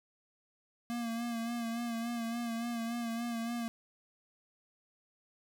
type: tone with vibrato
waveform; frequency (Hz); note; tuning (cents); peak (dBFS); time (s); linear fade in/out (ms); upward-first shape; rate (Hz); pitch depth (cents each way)
square; 233.1; A#3; 0; -35; 0.9-3.68; 0; sine; 3.5; 40
effects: none